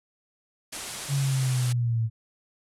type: low-pass noise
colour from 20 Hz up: white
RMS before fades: -37 dBFS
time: 0.72-1.73 s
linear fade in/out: 10 ms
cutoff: 11000 Hz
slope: 48 dB/octave
type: linear sweep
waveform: sine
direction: down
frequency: 141.5 to 111 Hz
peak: -22 dBFS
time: 1.08-2.1 s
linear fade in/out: 50 ms
effects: none